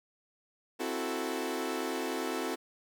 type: chord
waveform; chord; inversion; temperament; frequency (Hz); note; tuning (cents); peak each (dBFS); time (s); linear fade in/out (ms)
sawtooth; F# half-diminished seventh; second; equal; 261.6 / 329.6 / 370 / 440; C4 / E4 / F#4 / A4; 0 / 0 / 0 / 0; -34; 0.79-2.56; 20
effects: none